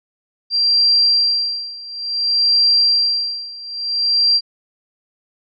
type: tone with tremolo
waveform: sine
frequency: 4732 Hz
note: D8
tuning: 12 cents sharp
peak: -10 dBFS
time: 0.5-4.41 s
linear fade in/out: 50 ms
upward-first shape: sine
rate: 0.57 Hz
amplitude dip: 90%
effects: none